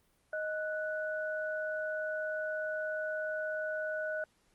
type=tone pair together; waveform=sine; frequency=623.2 / 1480 Hz; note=D#5 / F#6; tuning=+3 / 0 cents; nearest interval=octave + minor third; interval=1497 cents; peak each=-35 / -37 dBFS; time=0.33-4.24 s; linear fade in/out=2 ms; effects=pink hiss -71 dBFS RMS until 4.54 s + Opus 32 kbps